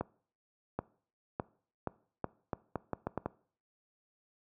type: accelerating click train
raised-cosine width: 1 ms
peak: -19 dBFS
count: 11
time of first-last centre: 0.01-3.26 s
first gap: 780 ms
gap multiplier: 0.78
effects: noise-tail reverb RT60 0.5 s tail -21 dB re dry + high-pass 80 Hz 12 dB/octave